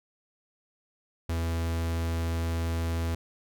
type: tone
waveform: 45% pulse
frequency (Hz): 83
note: E2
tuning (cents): +12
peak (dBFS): -27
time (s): 1.29-3.15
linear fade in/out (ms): 5
effects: none